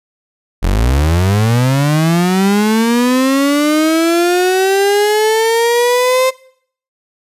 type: linear sweep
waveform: 35% pulse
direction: up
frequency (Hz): 40.61 to 523.3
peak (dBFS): -8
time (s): 0.62-6.31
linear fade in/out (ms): 20
effects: noise-tail reverb RT60 0.6 s tail -21 dB re dry + resampled to 32000 Hz